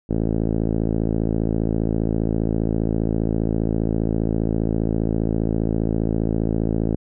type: tone with low-pass filter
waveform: 5% pulse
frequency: 55 Hz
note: A1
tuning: in tune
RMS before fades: -21 dBFS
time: 0.09-6.96 s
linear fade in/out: 10 ms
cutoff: 310 Hz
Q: 0.82
effects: none